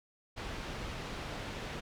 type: low-pass noise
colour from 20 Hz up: pink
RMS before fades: -41 dBFS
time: 0.36-1.81 s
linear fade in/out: 20 ms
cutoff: 4100 Hz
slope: 12 dB/octave
effects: none